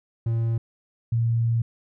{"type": "tone pair in turn", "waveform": ["triangle", "sine"], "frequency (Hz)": [114.7, 115.83], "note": ["A#2", "A#2"], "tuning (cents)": [-28, -11], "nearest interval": "unison", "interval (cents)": 17, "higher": "second", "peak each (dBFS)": -19, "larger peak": "neither", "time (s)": [[0.26, 0.58], [1.12, 1.62]], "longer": "second", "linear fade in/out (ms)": 5, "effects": []}